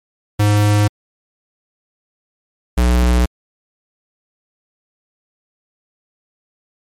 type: tone pair in turn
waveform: square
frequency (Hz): 104 / 60.86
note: G#2 / B1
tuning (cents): +3 / -25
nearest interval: major sixth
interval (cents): 928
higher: first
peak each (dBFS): -11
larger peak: neither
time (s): 0.39-0.88 / 2.77-3.26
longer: neither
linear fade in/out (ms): 10
effects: MP3 64 kbps